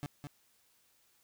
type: tone with echo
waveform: 30% pulse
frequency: 144.5 Hz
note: D3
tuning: 28 cents flat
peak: -34 dBFS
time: 0.03-0.06 s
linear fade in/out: 0 ms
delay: 210 ms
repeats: 1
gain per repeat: -5 dB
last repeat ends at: 0.27 s
effects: white hiss -70 dBFS RMS until 1.23 s